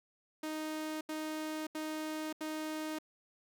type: tone bursts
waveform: sawtooth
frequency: 310.8 Hz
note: D#4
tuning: 2 cents flat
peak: -33 dBFS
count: 4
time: 0.43-2.987 s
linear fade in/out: 5 ms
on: 580 ms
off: 79 ms
effects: none